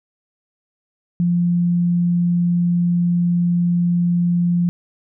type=tone; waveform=sine; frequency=174.1 Hz; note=F3; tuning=5 cents flat; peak=-14 dBFS; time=1.2-4.69 s; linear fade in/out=0 ms; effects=none